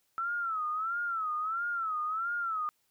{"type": "tone with vibrato", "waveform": "sine", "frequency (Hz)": 1318.5, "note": "E6", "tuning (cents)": 0, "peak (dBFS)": -30, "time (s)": [0.18, 2.69], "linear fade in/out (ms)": 0, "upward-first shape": "sine", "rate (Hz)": 1.5, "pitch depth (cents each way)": 130, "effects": ["white hiss -74 dBFS RMS until 2.9 s"]}